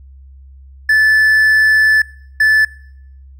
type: tone bursts at uneven times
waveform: triangle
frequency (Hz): 1744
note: A6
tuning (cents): -16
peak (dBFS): -6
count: 2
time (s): 0.89-2.02 / 2.4-2.65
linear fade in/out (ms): 5
effects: noise-tail reverb RT60 0.7 s tail -22 dB re dry + added 67 Hz sine -36 dBFS peak until 3.39 s